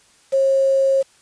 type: tone with quantisation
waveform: sine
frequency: 540 Hz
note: C#5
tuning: 45 cents flat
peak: -13 dBFS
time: 0.32-1.03 s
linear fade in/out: 20 ms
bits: 6
effects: white hiss -54 dBFS RMS until 1.21 s + resampled to 22050 Hz